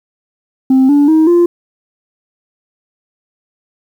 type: tone with pitch steps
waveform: sine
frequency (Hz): 262.8 / 288.2 / 316.2 / 346.8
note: C4 / D4 / D#4 / F4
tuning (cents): +8 / -33 / +28 / -12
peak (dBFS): -3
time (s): 0.7-1.46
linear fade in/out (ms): 5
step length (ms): 190
effects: tanh soft clip ceiling -4 dBFS + 7-bit